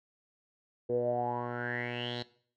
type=tone with low-pass filter sweep; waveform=10% pulse; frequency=121 Hz; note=B2; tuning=35 cents flat; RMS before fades=-34 dBFS; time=0.89-2.23 s; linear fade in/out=10 ms; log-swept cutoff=440 to 4100 Hz; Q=8.7; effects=noise-tail reverb RT60 0.5 s tail -18 dB re dry